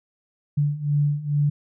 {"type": "beating tone pair", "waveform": "sine", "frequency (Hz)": [144.5, 146.8], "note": ["D3", "D3"], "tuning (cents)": [-28, 0], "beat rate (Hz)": 2.3, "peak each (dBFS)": [-24, -21], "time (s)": [0.57, 1.5], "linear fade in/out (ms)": 10, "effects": []}